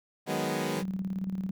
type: chord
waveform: 15% pulse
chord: G# minor seventh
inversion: second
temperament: equal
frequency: 155.56 / 185 / 207.7 / 246.9 Hz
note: D#3 / F#3 / G#3 / B3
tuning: 0 / 0 / 0 / 0 cents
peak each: -28 dBFS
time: 0.26-0.84 s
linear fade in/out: 50 ms
type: tone with tremolo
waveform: sine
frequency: 190 Hz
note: F#3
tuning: 46 cents sharp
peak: -28 dBFS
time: 0.77-1.51 s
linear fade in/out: 5 ms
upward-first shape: square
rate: 18 Hz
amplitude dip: 55%
effects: none